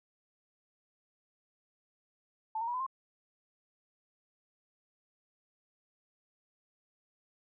sine tone with pitch steps, 880 / 921.6 / 965.2 / 1010.9 / 1058.7 Hz, A5 / A#5 / B5 / B5 / C6, 0 / -20 / -40 / +40 / +20 cents, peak -32 dBFS, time 2.55-2.865 s, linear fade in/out 5 ms, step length 63 ms, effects none

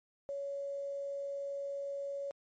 sine tone with quantisation, 560 Hz, C#5, 18 cents sharp, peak -36 dBFS, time 0.29-2.31 s, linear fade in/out 0 ms, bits 10, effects MP3 32 kbps

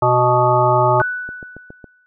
harmonic tone, 124.1 Hz, B2, 9 cents sharp, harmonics 1 / 3 / 5 / 7 / 9 / 10, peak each -19 / -20 / -17 / -16 / -21 / -20 dBFS, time 0.02-1.02 s, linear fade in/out 5 ms
sine tone with exponential decay, 1486 Hz, F#6, 7 cents sharp, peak -16 dBFS, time 1-2.06 s, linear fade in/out 0 ms, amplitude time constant 230 ms
click train, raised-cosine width 2 ms, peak -22 dBFS, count 5, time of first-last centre 1.29-1.842 s, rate 7.24 Hz
effects none

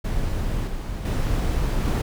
brown noise with level steps, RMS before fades -25 / -29 / -22 / -20 dBFS, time 0.04-2.02 s, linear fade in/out 10 ms, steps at 0.67 / 1.05 / 1.85 s, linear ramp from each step 5 ms, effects none

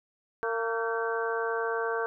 harmonic tone with a mistuned harmonic, 228.6 Hz, A#3, 34 cents flat, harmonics 2 / 3 / 4 / 5 / 6 / 7, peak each -30 / -37 / -37 / -36 / -40 / -34 dBFS, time 0.43-2.06 s, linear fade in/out 0 ms, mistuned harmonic 7, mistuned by -60 cents, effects none

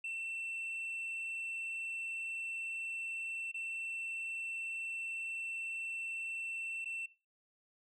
sine tone with dropouts, 2689 Hz, E7, 34 cents sharp, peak -35 dBFS, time 0.04-7.06 s, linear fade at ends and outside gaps 5 ms, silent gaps 3.516-3.542 / 6.846-6.856 s, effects noise-tail reverb RT60 0.3 s tail -19 dB re dry + tanh soft clip ceiling -37 dBFS

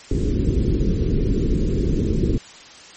pink low-pass noise, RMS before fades -19 dBFS, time 0.11-2.38 s, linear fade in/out 2 ms, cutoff 430 Hz, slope 48 dB/octave, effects white hiss -42 dBFS RMS until 2.96 s + MP3 32 kbps

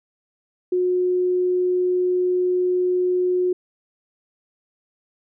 sine tone, 362.6 Hz, F#4, 35 cents flat, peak -17 dBFS, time 0.72-3.53 s, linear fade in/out 5 ms, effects none

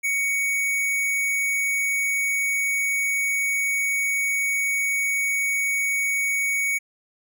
sine tone with hard clipping, 2236 Hz, C#7, 14 cents sharp, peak -22 dBFS, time 0.03-6.79 s, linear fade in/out 20 ms, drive 18 dB, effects none

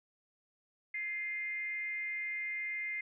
sine tone with frequency modulation, 2093 Hz, C7, in tune, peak -35 dBFS, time 0.94-3.01 s, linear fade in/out 5 ms, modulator 380 Hz, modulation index 0.34, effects none

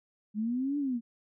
sine linear two-way sweep, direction up then down, 205 to 293.7 to 225.3 Hz, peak -28 dBFS, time 0.34-1.01 s, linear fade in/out 50 ms, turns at 0.78 s, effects none

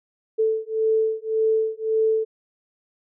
sine beating tone pair, 440 / 441.8 Hz, A4 / A4, 0 / +7 cents, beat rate 1.8 Hz, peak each -22 dBFS, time 0.38-2.25 s, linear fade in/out 20 ms, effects none

